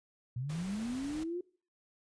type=linear sweep; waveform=sine; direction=up; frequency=116.54 to 362.4 Hz; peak=-34 dBFS; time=0.36-1.41 s; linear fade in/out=5 ms
type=noise; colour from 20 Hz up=pink; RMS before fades=-48 dBFS; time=0.49-1.24 s; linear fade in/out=10 ms
effects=noise-tail reverb RT60 0.4 s tail -20 dB re dry + resampled to 22050 Hz